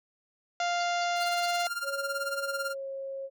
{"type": "harmonic tone", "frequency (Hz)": 698.5, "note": "F5", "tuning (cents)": 0, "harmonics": [1, 2, 3, 4, 5, 6, 7, 8, 9, 10], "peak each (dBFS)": [-28, -34, -38, -40, -42, -44, -45, -46, -47, -48], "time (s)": [0.6, 1.67], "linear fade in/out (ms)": 2}
{"type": "tone bursts", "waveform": "sine", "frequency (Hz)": 4590, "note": "D8", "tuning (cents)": -40, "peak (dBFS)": -37, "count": 4, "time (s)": [0.8, 1.464], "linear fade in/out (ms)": 5, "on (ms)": 31, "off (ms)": 180}
{"type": "tone with tremolo", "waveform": "45% pulse", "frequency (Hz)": 1396.9, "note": "F6", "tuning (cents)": 0, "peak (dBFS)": -29, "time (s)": [1.15, 2.75], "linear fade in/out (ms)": 50, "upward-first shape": "sine", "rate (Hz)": 18, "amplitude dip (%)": 75}
{"type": "tone with pitch glide", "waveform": "sine", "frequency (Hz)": [554.4, 542.4], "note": ["C#5", "C#5"], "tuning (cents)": [0, -38], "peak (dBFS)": -34, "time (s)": [1.82, 3.3], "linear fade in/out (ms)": 50, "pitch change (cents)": -38, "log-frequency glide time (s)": [2.42, 2.88]}
{"effects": []}